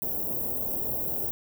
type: band-stop noise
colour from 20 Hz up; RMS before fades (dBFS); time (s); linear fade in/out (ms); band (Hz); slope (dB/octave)
white; -30; 0.02-1.31; 0; 670 to 15000; 24
effects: none